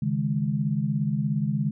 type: chord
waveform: sine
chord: C# suspended second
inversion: none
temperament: equal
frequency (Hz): 138.59 / 155.56 / 207.7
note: C#3 / D#3 / G#3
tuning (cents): 0 / 0 / 0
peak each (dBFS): -27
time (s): 0.02-1.71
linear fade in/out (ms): 5
effects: none